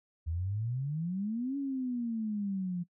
sine exponential two-way sweep, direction up then down, 77.78 to 282.7 to 172.8 Hz, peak -31 dBFS, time 0.26-2.84 s, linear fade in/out 20 ms, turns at 1.57 s, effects noise-tail reverb RT60 0.1 s tail -21 dB re dry

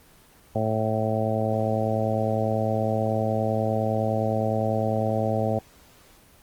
harmonic tone, 109.8 Hz, A2, 3 cents flat, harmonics 1 / 2 / 3 / 4 / 5 / 6 / 7, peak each -27 / -29 / -35 / -32 / -28 / -29 / -31 dBFS, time 0.55-5.59 s, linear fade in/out 5 ms, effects pink hiss -54 dBFS RMS until 6.42 s + Opus 24 kbps

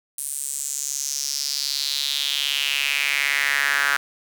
sawtooth tone with high-pass filter sweep, 141.3 Hz, C#3, 34 cents sharp, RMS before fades -24 dBFS, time 0.18-3.97 s, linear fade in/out 2 ms, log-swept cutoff 9500 to 1500 Hz, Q 4.2, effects none

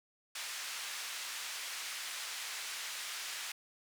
pink band-pass noise, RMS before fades -42 dBFS, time 0.35-3.52 s, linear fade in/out 5 ms, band 1700 to 9600 Hz, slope 12 dB/octave, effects none

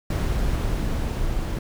brown noise with level ramp, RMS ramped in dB -22 to -26 dBFS, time 0.1-1.59 s, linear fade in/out 5 ms, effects none

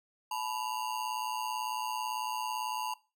square ring-modulated tone, 932.3 Hz, A#5, in tune, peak -31 dBFS, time 0.31-2.94 s, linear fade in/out 5 ms, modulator 59 Hz, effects noise-tail reverb RT60 0.3 s tail -19 dB re dry

